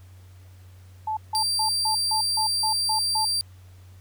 sine tone bursts, 869 Hz, A5, 22 cents flat, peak -24 dBFS, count 9, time 1.07-3.25 s, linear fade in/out 5 ms, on 100 ms, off 160 ms
35% pulse tone, 4703 Hz, D8, 2 cents sharp, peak -21 dBFS, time 1.35-3.41 s, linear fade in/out 0 ms
effects added 92 Hz sine -45 dBFS peak until 4 s + pink hiss -59 dBFS RMS until 4 s

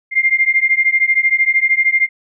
sine beating tone pair, 2102 / 2115 Hz, C7 / C7, +7 / +18 cents, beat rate 13 Hz, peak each -14 dBFS, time 0.11-2.09 s, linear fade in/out 50 ms, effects none

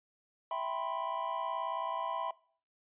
triangle chord, C major seventh, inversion first, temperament equal, 659.3 / 784 / 987.8 / 1046.5 Hz, E5 / G5 / B5 / C6, 0 / 0 / 0 / 0 cents, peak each -37 / -40 / -35 / -38 dBFS, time 0.51-2.31 s, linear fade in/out 2 ms, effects noise-tail reverb RT60 0.5 s tail -21 dB re dry + resampled to 8000 Hz

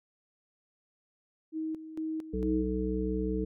sine tone with tremolo, 316.5 Hz, D#4, 30 cents sharp, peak -31 dBFS, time 1.52-2.66 s, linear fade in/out 50 ms, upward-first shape square, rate 2.2 Hz, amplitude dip 70%
harmonic tone, 62.7 Hz, B1, 27 cents sharp, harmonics 1 / 3 / 5 / 7, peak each -34 / -34 / -34 / -34 dBFS, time 2.33-3.45 s, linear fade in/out 10 ms
effects none

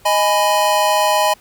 square chord, G# minor, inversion second, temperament equal with one note detuned, 622.3 / 830.6 / 995.2 Hz, D#5 / G#5 / B5, 0 / 0 / +13 cents, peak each -18 dBFS, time 0.05-1.34 s, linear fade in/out 10 ms, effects pink hiss -49 dBFS RMS until 1.4 s

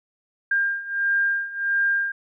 sine beating tone pair, 1601 / 1602.5 Hz, G6 / G6, +36 / +38 cents, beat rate 1.5 Hz, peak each -25 / -22 dBFS, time 0.51-2.12 s, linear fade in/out 5 ms, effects none

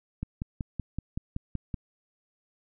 click train, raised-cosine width 5 ms, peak -19 dBFS, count 9, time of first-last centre 0.23-1.742 s, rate 5.29 Hz, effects none

